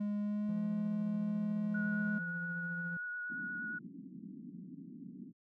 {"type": "tone with pitch glide", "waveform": "triangle", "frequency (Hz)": [206.6, 210.8], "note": ["G#3", "G#3"], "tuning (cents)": [-9, 26], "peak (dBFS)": -31, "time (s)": [0, 2.19], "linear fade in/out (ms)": 10, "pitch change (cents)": 35, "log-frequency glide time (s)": [0.2, 0.6]}
{"type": "tone with tremolo", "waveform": "triangle", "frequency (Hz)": 172.4, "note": "F3", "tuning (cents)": -22, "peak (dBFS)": -37, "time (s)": [0.49, 2.97], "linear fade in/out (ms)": 2, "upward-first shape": "sine", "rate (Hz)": 14, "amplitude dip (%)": 35}
{"type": "tone with vibrato", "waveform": "sine", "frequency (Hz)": 1460, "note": "F#6", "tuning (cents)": -24, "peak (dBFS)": -38, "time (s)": [1.74, 3.79], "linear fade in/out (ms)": 10, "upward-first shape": "sine", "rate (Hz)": 8.6, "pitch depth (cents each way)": 13}
{"type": "band-pass noise", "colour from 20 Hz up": "pink", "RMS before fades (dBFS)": -49, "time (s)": [3.29, 5.33], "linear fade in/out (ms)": 20, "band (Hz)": [170, 290], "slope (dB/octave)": 48}
{"effects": []}